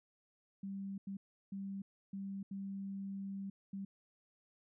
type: tone bursts at uneven times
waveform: sine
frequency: 196 Hz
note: G3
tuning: in tune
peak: -40 dBFS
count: 6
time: 0.63-0.98 / 1.07-1.17 / 1.52-1.82 / 2.13-2.43 / 2.51-3.5 / 3.73-3.85 s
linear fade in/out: 5 ms
effects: none